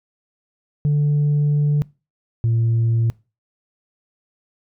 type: tone pair in turn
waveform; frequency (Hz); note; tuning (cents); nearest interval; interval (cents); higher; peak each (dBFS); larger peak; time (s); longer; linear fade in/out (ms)
sine; 146.83 / 114.97; D3 / A#2; 0 / -23; major third; 423; first; -12 / -13; first; 0.85-1.82 / 2.44-3.1; first; 0
effects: noise-tail reverb RT60 0.3 s tail -24 dB re dry + tanh soft clip ceiling -13 dBFS